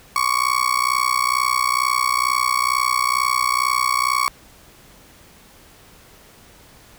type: tone with amplitude modulation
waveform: 35% pulse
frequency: 1116 Hz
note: C#6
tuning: 11 cents sharp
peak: -11 dBFS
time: 0.16-4.28 s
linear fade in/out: 0 ms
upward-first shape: sine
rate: 62.2 Hz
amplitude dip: 100%
effects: pink hiss -48 dBFS RMS until 6.98 s